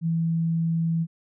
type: tone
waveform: sine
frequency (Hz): 164.9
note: E3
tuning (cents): +1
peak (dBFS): -21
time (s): 0.01-1.07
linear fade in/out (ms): 50
effects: none